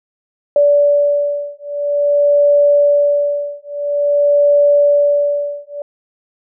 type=beating tone pair; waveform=sine; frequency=578 / 578.49 Hz; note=D5 / D5; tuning=-28 / -26 cents; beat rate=0.49 Hz; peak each=-13 dBFS; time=0.56-5.82 s; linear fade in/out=2 ms; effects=none